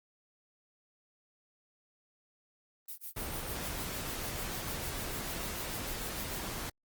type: noise with tremolo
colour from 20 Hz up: violet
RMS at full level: -41 dBFS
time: 2.88-6.4 s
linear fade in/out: 5 ms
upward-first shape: sine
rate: 6.7 Hz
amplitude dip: 100%
type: noise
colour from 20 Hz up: pink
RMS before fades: -39 dBFS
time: 3.16-6.7 s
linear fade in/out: 10 ms
effects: Opus 32 kbps